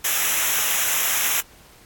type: noise with comb filter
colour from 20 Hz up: white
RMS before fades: -21 dBFS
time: 0.04-1.41 s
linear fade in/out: 10 ms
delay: 0.22 ms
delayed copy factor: -0.8
effects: pink hiss -50 dBFS RMS until 1.85 s + AAC 64 kbps